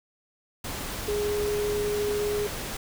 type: tone in noise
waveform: sine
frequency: 415.3 Hz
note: G#4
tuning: in tune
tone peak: -25 dBFS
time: 1.08-2.47 s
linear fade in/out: 5 ms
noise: pink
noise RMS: -34 dBFS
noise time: 0.64-2.77 s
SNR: +6 dB
effects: none